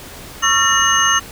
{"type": "tone cluster", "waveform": "sine", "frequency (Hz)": [1104, 1351, 1816, 2898, 6300], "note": ["C#6", "E6", "A#6", "F#7", "G8"], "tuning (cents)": [-7, 42, -46, -37, 8], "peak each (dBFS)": -18, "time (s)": [0.42, 1.2], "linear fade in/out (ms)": 20, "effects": ["pink hiss -35 dBFS RMS until 1.31 s"]}